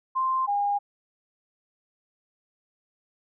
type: tone pair in turn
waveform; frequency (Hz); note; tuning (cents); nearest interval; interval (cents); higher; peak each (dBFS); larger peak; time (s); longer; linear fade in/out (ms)
sine; 1046.5 / 812.1; C6 / G#5; 0 / -39; major third; 439; first; -22; neither; 0.15-0.47 / 0.47-0.79; neither; 20
effects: none